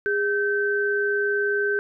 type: tone pair together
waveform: sine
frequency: 409 / 1544 Hz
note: G#4 / G6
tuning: -26 / -27 cents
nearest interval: octave + major seventh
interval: 2299 cents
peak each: -23 dBFS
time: 0.06-1.79 s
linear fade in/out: 0 ms
effects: none